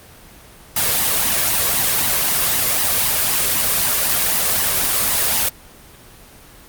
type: noise with flanger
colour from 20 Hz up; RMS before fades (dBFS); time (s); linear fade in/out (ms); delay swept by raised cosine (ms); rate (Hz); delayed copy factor
white; -17; 0.76-5.49; 5; 1 to 1.86; 3.9; +0.5
effects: pink hiss -43 dBFS RMS until 6.68 s + Opus 24 kbps